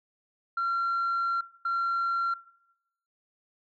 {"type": "tone pair in turn", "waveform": "sine", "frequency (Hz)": [1370, 1370], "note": ["F6", "F6"], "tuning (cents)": [-34, -34], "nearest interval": "unison", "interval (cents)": 0, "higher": "neither", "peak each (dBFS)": -24, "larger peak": "neither", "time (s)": [[0.57, 1.41], [1.65, 2.34]], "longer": "first", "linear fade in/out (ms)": 5, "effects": ["noise-tail reverb RT60 0.8 s tail -19 dB re dry", "tanh soft clip ceiling -23 dBFS"]}